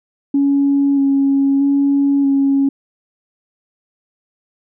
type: tone with vibrato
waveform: sine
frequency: 277.7 Hz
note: C#4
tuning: 3 cents sharp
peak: -10 dBFS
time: 0.34-2.69 s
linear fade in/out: 5 ms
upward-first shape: square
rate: 0.79 Hz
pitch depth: 14 cents each way
effects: tanh soft clip ceiling -6 dBFS